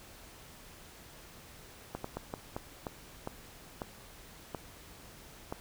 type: slowing click train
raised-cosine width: 1 ms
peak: -22 dBFS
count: 10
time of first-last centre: 1.95-5.525 s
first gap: 94 ms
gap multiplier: 1.34
effects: pink hiss -53 dBFS RMS until 5.6 s